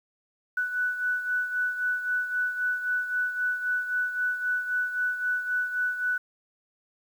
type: beating tone pair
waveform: sine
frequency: 1485 / 1488.8 Hz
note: F#6 / F#6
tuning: +6 / +10 cents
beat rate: 3.8 Hz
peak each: -26 / -33 dBFS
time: 0.57-6.18 s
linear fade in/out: 5 ms
effects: 9-bit